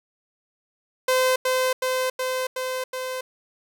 sawtooth tone with echo, 514 Hz, C5, 31 cents flat, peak -14 dBFS, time 1.08-1.36 s, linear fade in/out 5 ms, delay 370 ms, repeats 5, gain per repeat -2 dB, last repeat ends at 3.21 s, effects none

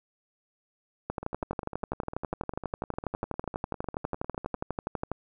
two click trains, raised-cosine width 1 ms, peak -16 / -23 dBFS, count 50 / 34, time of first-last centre 1.1-5.116 / 1.23-4.547 s, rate 12.2 / 9.95 Hz, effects none

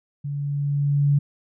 sine tone with level ramp, 143 Hz, D3, 46 cents flat, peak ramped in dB -26 to -14 dBFS, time 0.24-1.19 s, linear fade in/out 10 ms, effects none

